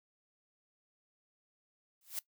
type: noise with exponential growth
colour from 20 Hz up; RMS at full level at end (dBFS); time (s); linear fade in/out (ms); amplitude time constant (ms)
blue; -34; 2.01-2.19; 2; 37
effects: noise-tail reverb RT60 0.1 s tail -19 dB re dry